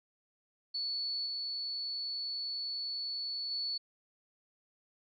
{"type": "tone with level steps", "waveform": "sine", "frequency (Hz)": 4435, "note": "C#8", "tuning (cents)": 0, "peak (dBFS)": [-33, -35, -33], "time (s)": [0.74, 3.78], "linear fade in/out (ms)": 10, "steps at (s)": [1.26, 3.51], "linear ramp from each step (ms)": 2, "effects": []}